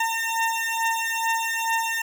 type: beating tone pair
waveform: 20% pulse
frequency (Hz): 908 / 910.3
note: A#5 / A#5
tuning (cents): -46 / -41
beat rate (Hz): 2.3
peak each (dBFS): -21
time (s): 0-2.02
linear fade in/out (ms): 5
effects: none